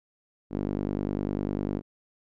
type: tone with band-pass filter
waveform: sawtooth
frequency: 50 Hz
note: G1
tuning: 35 cents sharp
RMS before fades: -30 dBFS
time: 0.5-1.82 s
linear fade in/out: 50 ms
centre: 280 Hz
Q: 1.6
effects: none